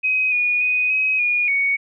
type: tone with pitch steps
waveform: sine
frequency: 2524 / 2453 / 2491 / 2537 / 2441 / 2231 Hz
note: D#7 / D#7 / D#7 / D#7 / D#7 / C#7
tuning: +24 / -25 / +1 / +33 / -34 / +11 cents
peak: -16 dBFS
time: 0.03-1.77 s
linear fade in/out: 20 ms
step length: 290 ms
effects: none